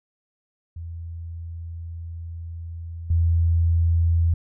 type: tone with level steps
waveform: sine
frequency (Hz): 83.7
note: E2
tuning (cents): +27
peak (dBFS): -31 / -16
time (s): 0.76-4.34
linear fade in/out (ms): 5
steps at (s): 3.1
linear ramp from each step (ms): 5
effects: none